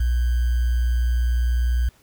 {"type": "tone with sample-and-hold", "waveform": "sine", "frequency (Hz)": 60.2, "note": "B1", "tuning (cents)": -44, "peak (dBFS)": -17, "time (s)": [0, 1.89], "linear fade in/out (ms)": 5, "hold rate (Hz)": 1575, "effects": ["pink hiss -57 dBFS RMS until 2.02 s"]}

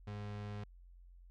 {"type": "tone", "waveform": "35% pulse", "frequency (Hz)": 103.3, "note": "G#2", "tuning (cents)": -9, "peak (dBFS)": -40, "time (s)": [0.07, 0.64], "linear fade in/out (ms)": 5, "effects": ["added 44 Hz sine -55 dBFS peak until 1.3 s", "low-pass 4000 Hz 12 dB/octave"]}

